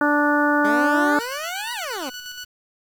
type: harmonic tone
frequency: 293.2 Hz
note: D4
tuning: 3 cents flat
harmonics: 1 / 2 / 3 / 4 / 5 / 6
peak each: -20 / -24 / -24 / -25 / -21 / -32 dBFS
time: 0.01-1.19 s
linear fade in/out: 2 ms
type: exponential two-way sweep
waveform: 15% pulse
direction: up then down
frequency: 199.7 to 987.8 to 242.1 Hz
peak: -21 dBFS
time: 0.64-2.1 s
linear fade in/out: 10 ms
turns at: 1.73 s
type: tone with tremolo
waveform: 15% pulse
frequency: 1479 Hz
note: F#6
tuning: 1 cent flat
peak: -25 dBFS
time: 1.2-2.45 s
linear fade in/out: 10 ms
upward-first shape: square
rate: 8.5 Hz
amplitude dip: 45%
effects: 8-bit